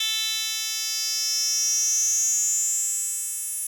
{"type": "tone with high-pass filter sweep", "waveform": "10% pulse", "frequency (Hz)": 440, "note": "A4", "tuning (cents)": 0, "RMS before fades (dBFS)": -25, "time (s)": [0, 3.67], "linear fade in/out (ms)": 5, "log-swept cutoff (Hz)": [3700, 9400], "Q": 9.1, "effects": []}